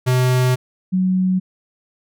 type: tone pair in turn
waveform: square / sine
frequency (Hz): 127 / 185.65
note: B2 / F#3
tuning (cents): +49 / +6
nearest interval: perfect fifth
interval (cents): 657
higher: second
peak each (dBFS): -14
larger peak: neither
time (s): 0.06-0.56 / 0.92-1.4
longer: first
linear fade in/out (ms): 20
effects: none